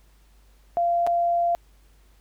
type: tone with dropouts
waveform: sine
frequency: 690 Hz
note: F5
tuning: 21 cents flat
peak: -19 dBFS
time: 0.77-1.55 s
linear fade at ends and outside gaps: 0 ms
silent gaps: 1.066-1.072 s
effects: added 50 Hz sine -53 dBFS peak until 2.2 s + pink hiss -63 dBFS RMS until 2.2 s